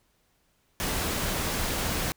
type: noise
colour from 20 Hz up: pink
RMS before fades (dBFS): -29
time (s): 0.8-2.12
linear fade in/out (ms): 0
effects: pink hiss -69 dBFS RMS until 2.16 s